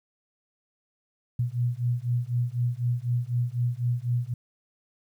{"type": "beating tone pair", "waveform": "sine", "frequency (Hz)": [119.5, 123.5], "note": ["A#2", "B2"], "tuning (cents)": [43, 0], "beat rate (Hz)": 4, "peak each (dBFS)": -27, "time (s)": [1.39, 4.34], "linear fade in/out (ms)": 5, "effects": ["10-bit"]}